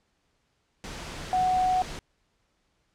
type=tone in noise; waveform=sine; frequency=740 Hz; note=F#5; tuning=in tune; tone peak=-21 dBFS; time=1.33-1.82 s; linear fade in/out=0 ms; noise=pink; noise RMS=-38 dBFS; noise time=0.84-1.99 s; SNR=+14 dB; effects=pink hiss -72 dBFS RMS until 2.94 s + low-pass 7000 Hz 12 dB/octave